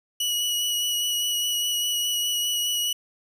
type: tone with vibrato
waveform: sawtooth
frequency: 2927 Hz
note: F#7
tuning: 19 cents flat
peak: -20 dBFS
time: 0.2-2.93 s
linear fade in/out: 5 ms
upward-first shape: sine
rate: 4.9 Hz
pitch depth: 15 cents each way
effects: none